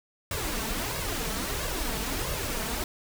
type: noise with flanger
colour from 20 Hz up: pink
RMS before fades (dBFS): -31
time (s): 0.31-2.84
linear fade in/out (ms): 2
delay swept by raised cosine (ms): 1.8 to 4.6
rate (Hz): 1.5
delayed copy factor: +0.6
effects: none